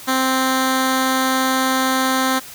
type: tone with notch filter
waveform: 10% pulse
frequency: 261.6 Hz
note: C4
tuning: in tune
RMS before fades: -18 dBFS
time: 0.07-2.4 s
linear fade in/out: 20 ms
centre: 610 Hz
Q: 2
effects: white hiss -37 dBFS RMS until 2.54 s